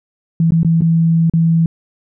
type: tone with dropouts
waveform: sine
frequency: 164.81 Hz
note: E3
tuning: in tune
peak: -9 dBFS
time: 0.4-1.66 s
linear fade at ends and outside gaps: 2 ms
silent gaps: 0.507-0.52 / 0.632-0.647 / 0.809-0.819 / 1.298-1.336 s
effects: none